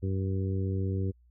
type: harmonic tone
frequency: 95.6 Hz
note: G2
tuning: 43 cents flat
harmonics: 1 / 2 / 3 / 4 / 5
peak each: -28 / -36 / -39 / -38 / -43 dBFS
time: 0.02-1.12 s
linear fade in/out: 20 ms
effects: added 60 Hz sine -58 dBFS peak until 1.3 s